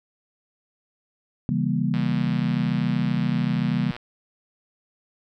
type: chord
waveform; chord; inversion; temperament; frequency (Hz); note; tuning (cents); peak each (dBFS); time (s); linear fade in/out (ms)
sine; C# diminished seventh; none; just; 138.59 / 166.31 / 199.57 / 239.5; C#3 / E3 / G3 / Bb3; 0 / +16 / +31 / +47; -26; 1.49-3.91; 0
type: click train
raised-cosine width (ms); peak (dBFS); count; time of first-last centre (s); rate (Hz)
0.3; -20; 246; 1.94-3.965; 121
effects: none